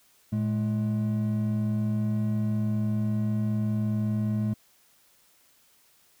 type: tone pair together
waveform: triangle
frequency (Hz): 112.4 / 212.2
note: A2 / G#3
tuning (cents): +37 / +38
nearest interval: major seventh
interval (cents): 1101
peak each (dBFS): -25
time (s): 0.32-4.54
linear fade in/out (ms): 10
effects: white hiss -62 dBFS RMS until 6.2 s